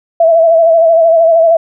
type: tone with vibrato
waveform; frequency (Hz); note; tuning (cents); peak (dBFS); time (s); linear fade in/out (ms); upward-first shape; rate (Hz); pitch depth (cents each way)
sine; 660; E5; +2; -4; 0.2-1.57; 5; sine; 13; 46
effects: none